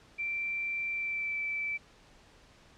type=tone with pitch glide; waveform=sine; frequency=2349 to 2321 Hz; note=D7 to D7; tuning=0 to -21 cents; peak=-31 dBFS; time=0.18-1.78 s; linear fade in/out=20 ms; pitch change=-21 cents; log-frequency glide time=0.91-1.37 s; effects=pink hiss -59 dBFS RMS until 2.77 s + low-pass 6000 Hz 12 dB/octave